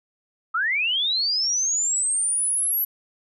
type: linear sweep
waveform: sine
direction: up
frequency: 1244.5 to 11840 Hz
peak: -20 dBFS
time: 0.54-2.85 s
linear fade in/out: 10 ms
effects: none